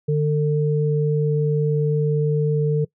sine tone pair together, 149.6 / 449.1 Hz, D3 / A4, +32 / +35 cents, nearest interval octave + perfect fifth, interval 1903 cents, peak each -18 / -21 dBFS, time 0.08-2.85 s, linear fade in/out 10 ms, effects noise-tail reverb RT60 0.1 s tail -22 dB re dry

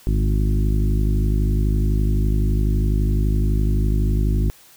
harmonic tone with a mistuned harmonic, 51.91 Hz, G#1, in tune, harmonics 1 / 2 / 3 / 4 / 5 / 6 / 7, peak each -17 / -23 / -27 / -29 / -31 / -33 / -34 dBFS, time 0.07-4.5 s, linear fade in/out 0 ms, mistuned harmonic 3, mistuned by -35 cents, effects white hiss -49 dBFS RMS until 4.76 s

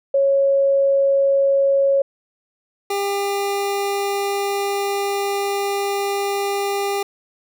sine / 25% pulse tone pair in turn, 551 / 400.3 Hz, C#5 / G4, -11 / +36 cents, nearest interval tritone, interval 553 cents, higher first, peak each -13 / -16 dBFS, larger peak first, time 0.14-2.02 / 2.9-7.03 s, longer second, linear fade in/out 5 ms, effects none

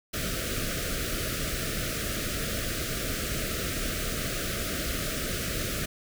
pink band-stop noise, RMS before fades -31 dBFS, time 0.13-5.86 s, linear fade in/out 10 ms, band 680 to 1200 Hz, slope 96 dB/octave, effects none

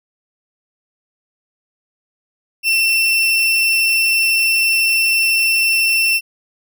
35% pulse tone, 2694 Hz, E7, 37 cents sharp, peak -11 dBFS, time 2.63-6.21 s, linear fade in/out 50 ms, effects none

